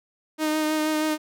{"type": "tone with vibrato", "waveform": "sawtooth", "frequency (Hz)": 309.1, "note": "D#4", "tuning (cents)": -11, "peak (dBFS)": -18, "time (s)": [0.38, 1.18], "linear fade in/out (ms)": 50, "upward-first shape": "sine", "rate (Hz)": 6.3, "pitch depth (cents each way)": 17, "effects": []}